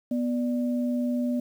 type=tone pair together; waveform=sine; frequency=245.4 / 590 Hz; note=B3 / D5; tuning=-11 / +8 cents; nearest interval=octave + minor third; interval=1519 cents; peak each=-24 / -34 dBFS; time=0.11-1.4 s; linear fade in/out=5 ms; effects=9-bit